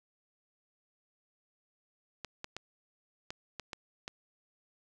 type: clicks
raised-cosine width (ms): 0.2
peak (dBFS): -22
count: 7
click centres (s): 2.247 / 2.444 / 2.566 / 3.305 / 3.597 / 3.732 / 4.079
effects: none